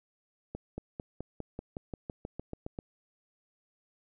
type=accelerating click train; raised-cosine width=2 ms; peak=-24 dBFS; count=14; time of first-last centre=0.55-2.789 s; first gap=230 ms; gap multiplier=0.95; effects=none